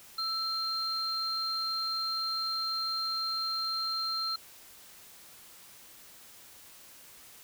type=tone pair together; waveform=sine; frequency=1322 / 4178 Hz; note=E6 / C8; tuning=+5 / -3 cents; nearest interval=octave + minor sixth; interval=1992 cents; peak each=-36 / -31 dBFS; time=0.18-4.36 s; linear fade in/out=5 ms; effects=white hiss -53 dBFS RMS until 7.43 s